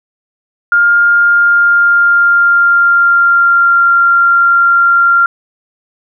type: tone with pitch glide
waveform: sine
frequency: 1408 to 1385.4 Hz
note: F6 to F6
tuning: +14 to -14 cents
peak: -5 dBFS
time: 0.72-5.26 s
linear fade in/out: 2 ms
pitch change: -28 cents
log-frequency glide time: 1.1-3.86 s
effects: none